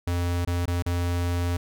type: tone with dropouts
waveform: square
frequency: 87.4 Hz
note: F2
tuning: 2 cents sharp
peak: -24 dBFS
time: 0.07-1.57 s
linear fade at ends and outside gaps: 5 ms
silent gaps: 0.45-0.473 / 0.657-0.677 / 0.824-0.861 s
effects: none